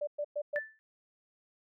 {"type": "tone bursts", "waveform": "sine", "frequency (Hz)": 587.3, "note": "D5", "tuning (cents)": 0, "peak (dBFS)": -31, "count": 4, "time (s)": [0.01, 0.592], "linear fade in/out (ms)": 10, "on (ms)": 63, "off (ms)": 110}
{"type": "tone with exponential decay", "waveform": "sine", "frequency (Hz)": 1760, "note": "A6", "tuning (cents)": 0, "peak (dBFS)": -29, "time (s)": [0.56, 0.79], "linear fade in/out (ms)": 0, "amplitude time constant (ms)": 48}
{"effects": []}